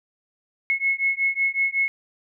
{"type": "beating tone pair", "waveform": "sine", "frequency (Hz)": [2180, 2185.4], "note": ["C#7", "C#7"], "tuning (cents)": [-29, -25], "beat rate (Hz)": 5.4, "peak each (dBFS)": -23, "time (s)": [0.7, 1.88], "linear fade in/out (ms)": 0, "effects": []}